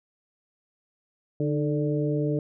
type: harmonic tone with a mistuned harmonic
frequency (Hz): 146.83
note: D3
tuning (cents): 0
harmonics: 1 / 2 / 3 / 4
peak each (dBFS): -26 / -28 / -29 / -34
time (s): 1.4-2.39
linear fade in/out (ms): 2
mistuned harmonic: 2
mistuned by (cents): +59
effects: none